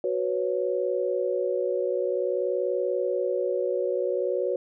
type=chord; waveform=sine; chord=F# suspended fourth; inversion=none; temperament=equal; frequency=370 / 493.9 / 554.4 Hz; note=F#4 / B4 / C#5; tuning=0 / 0 / 0 cents; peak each=-28 dBFS; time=0.04-4.56 s; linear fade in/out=2 ms; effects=none